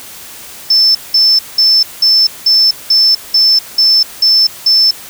sine tone bursts, 5290 Hz, E8, 5 cents sharp, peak -5 dBFS, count 10, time 0.7-4.91 s, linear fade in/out 5 ms, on 250 ms, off 190 ms, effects white hiss -31 dBFS RMS until 5.09 s

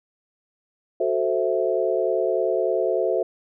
sine chord, F# half-diminished seventh, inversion none, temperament equal, 370 / 440 / 523.3 / 659.3 Hz, F#4 / A4 / C5 / E5, 0 / 0 / 0 / 0 cents, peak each -25 dBFS, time 1-3.23 s, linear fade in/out 5 ms, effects none

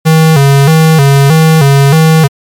square tone with vibrato, 148.9 Hz, D3, 24 cents sharp, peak -3 dBFS, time 0.05-2.28 s, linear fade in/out 20 ms, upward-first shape square, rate 1.6 Hz, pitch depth 120 cents each way, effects MP3 96 kbps

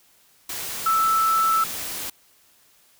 sine tone in noise, 1318.5 Hz, E6, in tune, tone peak -17 dBFS, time 0.86-1.64 s, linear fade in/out 5 ms, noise white, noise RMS -31 dBFS, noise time 0.49-2.1 s, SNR +11 dB, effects white hiss -58 dBFS RMS until 2.99 s

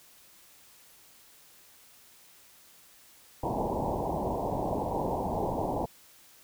white low-pass noise, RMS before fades -31 dBFS, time 3.43-5.86 s, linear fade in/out 5 ms, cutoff 970 Hz, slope 96 dB/octave, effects white hiss -57 dBFS RMS until 6.43 s

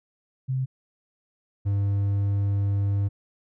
sine / triangle tone pair in turn, 130.81 / 100.08 Hz, C3 / G2, 0 / +36 cents, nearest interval perfect fourth, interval 464 cents, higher first, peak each -23 / -19 dBFS, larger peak second, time 0.48-0.66 / 1.65-3.09 s, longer second, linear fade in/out 20 ms, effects none

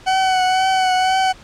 40% pulse tone with vibrato, 750 Hz, F#5, 23 cents sharp, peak -13 dBFS, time 0.06-1.33 s, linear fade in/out 20 ms, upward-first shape triangle, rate 2 Hz, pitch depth 31 cents each way, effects pink hiss -43 dBFS RMS until 1.43 s + low-pass 6000 Hz 12 dB/octave

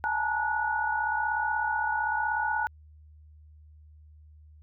sine tone cluster, 831 / 867 / 928 / 1464 Hz, G#5 / A5 / A#5 / F#6, +1 / -26 / -8 / -19 cents, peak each -35 / -30 / -33 / -29 dBFS, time 0.04-2.67 s, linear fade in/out 0 ms, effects added 76 Hz sine -50 dBFS peak until 4.62 s

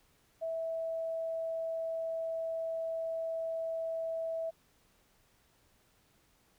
sine tone, 654 Hz, E5, 14 cents flat, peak -33 dBFS, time 0.41-4.51 s, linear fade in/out 20 ms, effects pink hiss -69 dBFS RMS until 6.58 s

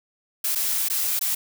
blue noise with dropouts, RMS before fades -24 dBFS, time 0.44-1.35 s, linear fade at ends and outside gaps 5 ms, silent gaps 0.55-0.556 / 0.886-0.899 / 1.193-1.211 s, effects none

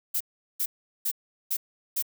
violet noise bursts, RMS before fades -27 dBFS, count 5, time 0.14-2.025 s, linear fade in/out 10 ms, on 65 ms, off 390 ms, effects none

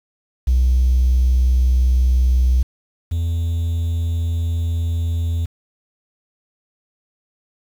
triangle tone pair in turn, 62.8 / 83.83 Hz, B1 / E2, +30 / +30 cents, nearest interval perfect fourth, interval 500 cents, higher second, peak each -8 / -15 dBFS, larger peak first, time 0.47-2.63 / 3.11-5.46 s, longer second, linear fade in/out 10 ms, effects tanh soft clip ceiling -9 dBFS + 7-bit

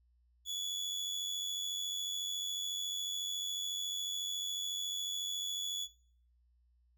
30% pulse tone with amplitude modulation, 3412 Hz, G#7, 46 cents sharp, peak -32 dBFS, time 0.45-5.88 s, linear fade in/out 50 ms, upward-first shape sine, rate 94 Hz, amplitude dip 50%, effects noise-tail reverb RT60 0.6 s tail -21 dB re dry + added 60 Hz sine -67 dBFS peak until 6.97 s

